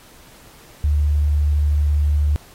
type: tone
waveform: sine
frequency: 73.8 Hz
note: D2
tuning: 9 cents sharp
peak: -14 dBFS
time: 0.84-2.36 s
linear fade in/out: 0 ms
effects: pink hiss -47 dBFS RMS until 2.54 s + AAC 48 kbps